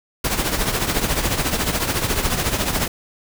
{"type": "noise with tremolo", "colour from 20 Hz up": "pink", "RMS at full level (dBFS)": -18, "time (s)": [0.24, 2.88], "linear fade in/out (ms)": 5, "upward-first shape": "triangle", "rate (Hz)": 14, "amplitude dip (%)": 70, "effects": []}